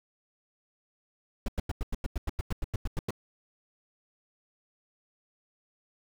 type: noise bursts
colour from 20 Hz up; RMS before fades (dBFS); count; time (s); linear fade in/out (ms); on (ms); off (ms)
brown; -29; 15; 1.46-3.107; 2; 23; 93
effects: none